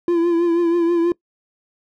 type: tone with vibrato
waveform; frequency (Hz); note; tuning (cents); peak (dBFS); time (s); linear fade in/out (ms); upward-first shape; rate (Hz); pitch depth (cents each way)
triangle; 340.8; F4; -42; -12; 0.08-1.12; 2; triangle; 6.2; 51
effects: noise-tail reverb RT60 0.1 s tail -22 dB re dry